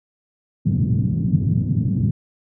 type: band-pass noise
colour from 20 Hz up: pink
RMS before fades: -19 dBFS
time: 0.65-2.11 s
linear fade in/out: 10 ms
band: 110 to 190 Hz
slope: 24 dB/octave
effects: none